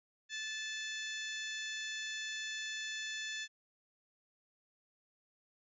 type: harmonic tone with a mistuned harmonic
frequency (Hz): 873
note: A5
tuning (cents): -14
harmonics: 2 / 3 / 4 / 5 / 6 / 7 / 8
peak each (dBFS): -42 / -47 / -44 / -52 / -53 / -52 / -51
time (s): 0.29-3.48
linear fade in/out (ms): 50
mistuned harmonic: 5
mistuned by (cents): -20
effects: none